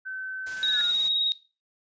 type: tone with pitch glide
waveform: sine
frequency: 1530 to 1427.5 Hz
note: G6 to F6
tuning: -42 to +37 cents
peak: -32 dBFS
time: 0.05-0.92 s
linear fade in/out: 20 ms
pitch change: -121 cents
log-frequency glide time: 0.72-0.79 s
type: tone with exponential growth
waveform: sine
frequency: 1707 Hz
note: G#6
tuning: 47 cents sharp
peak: -25 dBFS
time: 0.39-0.81 s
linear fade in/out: 0 ms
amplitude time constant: 91 ms
type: noise with tremolo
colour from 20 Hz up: white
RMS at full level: -41 dBFS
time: 0.46-1.09 s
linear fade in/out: 10 ms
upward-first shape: sine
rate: 19 Hz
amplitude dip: 25%
type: tone with vibrato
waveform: sine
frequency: 3771 Hz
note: A#7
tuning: 19 cents sharp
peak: -22 dBFS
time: 0.63-1.32 s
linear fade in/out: 0 ms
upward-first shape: sine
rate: 19 Hz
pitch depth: 27 cents each way
effects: noise-tail reverb RT60 0.3 s tail -17 dB re dry + resampled to 16000 Hz